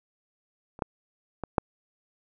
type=clicks; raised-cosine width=1 ms; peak=-30 / -12 / -18 / -6 dBFS; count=4; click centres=0.791 / 0.822 / 1.437 / 1.582 s; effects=none